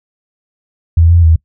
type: tone with pitch steps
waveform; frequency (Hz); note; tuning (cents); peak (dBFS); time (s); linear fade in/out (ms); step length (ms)
sine; 83.1 / 85.6 / 81; E2 / F2 / E2; +15 / -34 / -30; -4; 0.97-1.36; 5; 130
effects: noise-tail reverb RT60 0.1 s tail -23 dB re dry